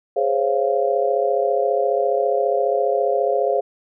sine chord, Db major seventh, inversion second, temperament just, 415.8 / 519.7 / 554.4 / 693 Hz, Ab4 / C5 / Db5 / F5, +2 / -12 / 0 / -14 cents, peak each -22 dBFS, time 0.16-3.61 s, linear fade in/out 10 ms, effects none

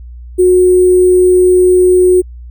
sine tone with sample-and-hold, 364.5 Hz, F#4, 26 cents flat, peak -4 dBFS, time 0.38-2.22 s, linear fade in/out 20 ms, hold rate 8820 Hz, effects added 60 Hz sine -27 dBFS peak until 2.5 s

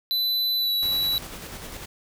square tone with pitch glide, 4000 to 3931 Hz, B7 to B7, +21 to -9 cents, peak -22 dBFS, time 0.11-1.18 s, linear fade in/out 0 ms, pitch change -30 cents, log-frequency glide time 0.58-0.71 s
pink noise with tremolo, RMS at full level -37 dBFS, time 0.82-1.86 s, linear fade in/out 10 ms, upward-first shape square, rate 10 Hz, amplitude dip 30%
effects none

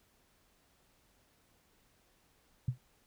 sine tone with exponential decay, 125.1 Hz, B2, 23 cents sharp, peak -25 dBFS, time 2.68-2.78 s, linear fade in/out 5 ms, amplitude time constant 21 ms, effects pink hiss -70 dBFS RMS until 3.06 s

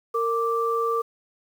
sine tone pair together, 459.7 / 1172.8 Hz, A#4 / D6, -24 / -3 cents, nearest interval octave + major third, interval 1621 cents, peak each -24 dBFS, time 0.14-1.02 s, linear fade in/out 10 ms, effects 8-bit

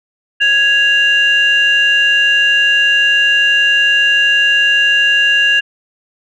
sine tone pair together, 1661.2 / 2792 Hz, G#6 / F7, 0 / -1 cents, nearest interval major sixth, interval 899 cents, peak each -10 dBFS, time 0.4-5.61 s, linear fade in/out 20 ms, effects tanh soft clip ceiling -3 dBFS

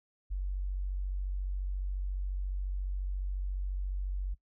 sine tone, 47.15 Hz, F#1, 33 cents sharp, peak -31 dBFS, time 0.3-4.35 s, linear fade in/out 20 ms, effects noise-tail reverb RT60 0.1 s tail -21 dB re dry

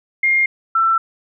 sine tone pair in turn, 2124 / 1338 Hz, C7 / E6, +25 / +25 cents, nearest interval minor sixth, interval 800 cents, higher first, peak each -12 dBFS, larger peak neither, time 0.23-0.46 / 0.75-0.98 s, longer neither, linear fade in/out 5 ms, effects none

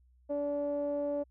sawtooth tone with low-pass filter, 288.6 Hz, D4, 30 cents flat, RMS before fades -33 dBFS, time 0.29-1.24 s, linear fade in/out 20 ms, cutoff 610 Hz, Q 5.3, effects added 62 Hz sine -61 dBFS peak until 1.3 s

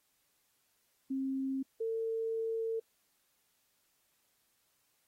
sine tone pair in turn, 267.4 / 450.6 Hz, C4 / A4, +38 / +41 cents, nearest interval major sixth, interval 903 cents, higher second, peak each -32 / -32 dBFS, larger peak neither, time 1.1-1.63 / 1.8-2.8 s, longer second, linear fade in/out 10 ms, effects white hiss -75 dBFS RMS until 5.07 s + AAC 48 kbps

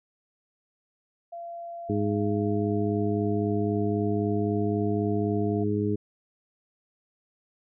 sine tone with pitch glide, 684 to 691.5 Hz, F5 to F5, -36 to -17 cents, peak -35 dBFS, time 1.32-5.64 s, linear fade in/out 10 ms, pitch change +19 cents, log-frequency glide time 1.9-4.56 s
harmonic tone, 103.83 Hz, G#2, in tune, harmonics 1 / 2 / 3 / 4, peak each -29 / -29 / -29 / -29 dBFS, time 1.89-5.96 s, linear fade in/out 10 ms
effects none

